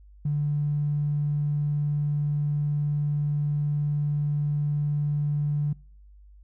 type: tone with tanh clipping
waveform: triangle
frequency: 146.83 Hz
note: D3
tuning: in tune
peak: -22 dBFS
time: 0.25-5.73 s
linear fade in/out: 5 ms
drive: 2 dB
effects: noise-tail reverb RT60 0.5 s tail -25 dB re dry + added 50 Hz sine -48 dBFS peak until 6.43 s